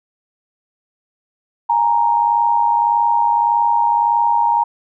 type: tone pair together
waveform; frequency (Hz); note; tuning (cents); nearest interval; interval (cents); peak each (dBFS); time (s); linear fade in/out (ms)
sine; 830.6 / 932.3; G#5 / A#5; 0 / 0; major second; 200; -18 / -13; 1.69-4.64; 10
effects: none